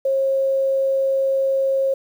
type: tone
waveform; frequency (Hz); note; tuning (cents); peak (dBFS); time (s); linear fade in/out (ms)
sine; 539; C#5; -49; -16; 0.05-1.94; 5
effects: 8-bit